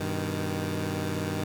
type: chord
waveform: 15% pulse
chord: G augmented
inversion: none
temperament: equal with one note detuned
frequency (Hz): 96.93 / 123.47 / 155.56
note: G2 / B2 / D#3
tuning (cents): -19 / 0 / 0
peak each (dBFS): -25 / -31 / -26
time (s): 0-1.44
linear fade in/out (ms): 5
effects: none